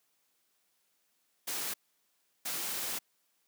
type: noise bursts at uneven times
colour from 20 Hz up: white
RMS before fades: -36 dBFS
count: 2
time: 1.47-1.74 / 2.45-2.99 s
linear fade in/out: 10 ms
effects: white hiss -75 dBFS RMS until 3.47 s + high-pass 150 Hz 12 dB/octave